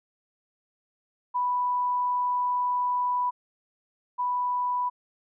sine tone pair in turn, 987.8 / 987.8 Hz, B5 / B5, 0 / 0 cents, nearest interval unison, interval 0 cents, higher neither, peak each -23 / -24 dBFS, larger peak first, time 1.34-3.31 / 4.18-4.9 s, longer first, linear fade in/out 20 ms, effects none

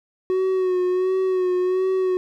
triangle tone with vibrato, 370 Hz, F#4, in tune, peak -16 dBFS, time 0.3-2.17 s, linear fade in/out 0 ms, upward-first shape sine, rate 1.4 Hz, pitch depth 36 cents each way, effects none

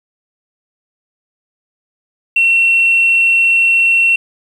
sine tone, 2717 Hz, F7, 48 cents flat, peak -7 dBFS, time 2.36-4.16 s, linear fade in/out 5 ms, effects tanh soft clip ceiling -3 dBFS + 7-bit

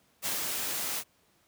white noise with ADSR envelope, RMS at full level -31 dBFS, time 0.22-1.04 s, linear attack 40 ms, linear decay 140 ms, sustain -2 dB, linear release 59 ms, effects pink hiss -67 dBFS RMS until 1.47 s + high-pass 100 Hz 12 dB/octave

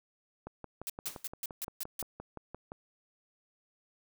click train, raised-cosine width 1 ms, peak -28 dBFS, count 14, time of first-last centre 0.47-2.719 s, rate 5.78 Hz
blue noise bursts, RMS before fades -37 dBFS, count 7, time 0.87-2.019 s, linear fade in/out 0 ms, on 27 ms, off 160 ms
white noise with exponential decay, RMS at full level -38 dBFS, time 1.06-1.28 s, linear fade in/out 2 ms, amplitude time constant 47 ms
effects none

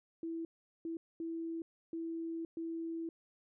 sine tone bursts at uneven times, 329.6 Hz, E4, in tune, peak -37 dBFS, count 5, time 0.23-0.45 / 0.85-0.97 / 1.2-1.62 / 1.93-2.45 / 2.57-3.09 s, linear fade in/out 2 ms, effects none

